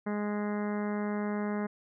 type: harmonic tone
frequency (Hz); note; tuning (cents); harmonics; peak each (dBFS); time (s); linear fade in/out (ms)
207.7; G#3; 0; 1 / 2 / 3 / 4 / 5 / 6 / 7 / 8 / 9 / 10; -31 / -37 / -41 / -43 / -45 / -47 / -48 / -49 / -50 / -51; 0.06-1.67; 10
effects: none